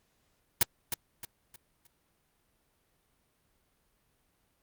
white noise with echo, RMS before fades -22 dBFS, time 0.61-0.63 s, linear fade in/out 2 ms, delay 310 ms, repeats 4, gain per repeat -9 dB, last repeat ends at 1.87 s, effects pink hiss -73 dBFS RMS until 4.62 s + Opus 48 kbps

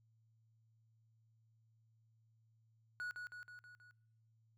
triangle tone with echo, 1462 Hz, F#6, 21 cents flat, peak -39 dBFS, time 3-3.11 s, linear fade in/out 0 ms, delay 160 ms, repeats 5, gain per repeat -4 dB, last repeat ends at 3.91 s, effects noise-tail reverb RT60 0.8 s tail -24 dB re dry + added 112 Hz sine -70 dBFS peak until 4.57 s

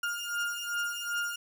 35% pulse beating tone pair, 1411 / 1413.6 Hz, F6 / F6, +17 / +21 cents, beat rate 2.6 Hz, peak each -33 / -32 dBFS, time 0.03-1.36 s, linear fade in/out 5 ms, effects none

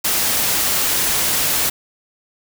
white noise, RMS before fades -18 dBFS, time 0.04-1.7 s, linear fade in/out 10 ms, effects none

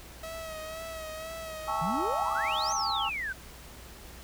sawtooth tone with vibrato, 641 Hz, E5, 49 cents flat, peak -34 dBFS, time 0.23-2.73 s, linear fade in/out 5 ms, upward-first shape sine, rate 2 Hz, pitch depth 39 cents each way
sine chord, A major seventh, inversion third, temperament equal with one note detuned, 809.8 / 880 / 1108.7 / 1318.5 Hz, G#5 / A5 / C#6 / E6, -44 / 0 / 0 / 0 cents, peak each -34 dBFS, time 1.67-3.1 s, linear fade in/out 20 ms
sine exponential two-way sweep, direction up then down, 148.8 to 6430 to 1476 Hz, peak -31 dBFS, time 1.81-3.33 s, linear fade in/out 10 ms, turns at 2.73 s
effects added 60 Hz sine -49 dBFS peak until 4.23 s + pink hiss -49 dBFS RMS until 4.23 s

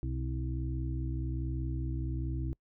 harmonic tone with a mistuned harmonic, 64.8 Hz, C2, 16 cents flat, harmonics 1 / 2 / 4 / 5, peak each -34 / -36 / -45 / -42 dBFS, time 0.03-2.53 s, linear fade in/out 0 ms, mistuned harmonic 2, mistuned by -49 cents, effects noise-tail reverb RT60 0.1 s tail -26 dB re dry

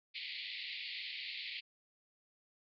pink band-pass noise, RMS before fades -44 dBFS, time 0.14-1.61 s, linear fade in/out 20 ms, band 2000 to 4600 Hz, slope 96 dB/octave, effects none

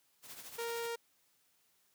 white noise with tremolo, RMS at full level -47 dBFS, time 0.22-0.9 s, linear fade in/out 50 ms, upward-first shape triangle, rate 13 Hz, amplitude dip 65%
sawtooth tone, 466.2 Hz, A#4, in tune, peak -33 dBFS, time 0.58-0.96 s, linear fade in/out 10 ms
effects white hiss -73 dBFS RMS until 1.94 s + high-pass 80 Hz 12 dB/octave

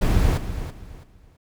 brown noise with echo, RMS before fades -18 dBFS, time 0.01-0.38 s, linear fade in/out 10 ms, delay 330 ms, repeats 3, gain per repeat -11 dB, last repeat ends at 1.37 s, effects none

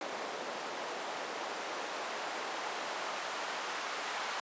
white noise with band-pass filter sweep, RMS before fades -39 dBFS, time 0.01-4.4 s, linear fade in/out 2 ms, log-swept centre 560 to 1000 Hz, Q 0.96, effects high-pass 200 Hz 12 dB/octave + resampled to 16000 Hz

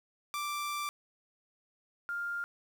sawtooth / sine tone pair in turn, 1174.7 / 1401.6 Hz, D6 / F6, 0 / +6 cents, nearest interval minor third, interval 306 cents, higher second, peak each -30 / -33 dBFS, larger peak first, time 0.34-0.89 / 2.09-2.44 s, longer first, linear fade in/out 0 ms, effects 10-bit

